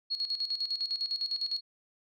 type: tone with tremolo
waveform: sine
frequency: 4320 Hz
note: C#8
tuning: 45 cents flat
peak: -28 dBFS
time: 0.1-1.61 s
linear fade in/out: 20 ms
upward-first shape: square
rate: 9.9 Hz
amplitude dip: 70%
effects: none